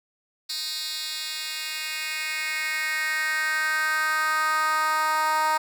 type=tone with high-pass filter sweep; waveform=10% pulse; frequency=311.1 Hz; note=D#4; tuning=in tune; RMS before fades=-26 dBFS; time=0.49-5.58 s; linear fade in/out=10 ms; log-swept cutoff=4100 to 920 Hz; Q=3.2; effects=none